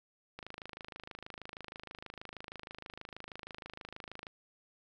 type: click train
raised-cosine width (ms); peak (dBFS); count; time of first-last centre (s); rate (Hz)
0.3; -28; 103; 0.39-4.268; 26.3
effects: none